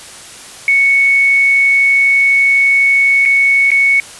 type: tone with dropouts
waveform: sine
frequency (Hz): 2217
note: C#7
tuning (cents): 0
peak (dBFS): -7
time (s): 0.68-4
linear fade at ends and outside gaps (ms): 1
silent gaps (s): 3.253-3.258 / 3.705-3.716
effects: white hiss -33 dBFS RMS until 4.19 s + resampled to 24000 Hz